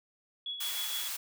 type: tone with tremolo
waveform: sine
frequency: 3368 Hz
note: G#7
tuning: 24 cents sharp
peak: -33 dBFS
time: 0.46-1.08 s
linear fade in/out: 2 ms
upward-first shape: triangle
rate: 6.5 Hz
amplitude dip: 60%
type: high-pass noise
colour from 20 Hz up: white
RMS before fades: -37 dBFS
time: 0.6-1.17 s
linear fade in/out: 10 ms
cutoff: 970 Hz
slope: 12 dB/octave
effects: none